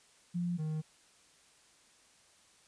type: tone pair in turn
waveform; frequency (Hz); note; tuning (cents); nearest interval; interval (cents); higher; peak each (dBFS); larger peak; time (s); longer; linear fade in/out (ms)
sine / triangle; 174.8 / 155.73; F3 / D#3; +2 / +2; major second; 200; first; -31 / -31; neither; 0.34-0.58 / 0.58-0.82; neither; 20
effects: white hiss -64 dBFS RMS until 2.67 s + resampled to 22050 Hz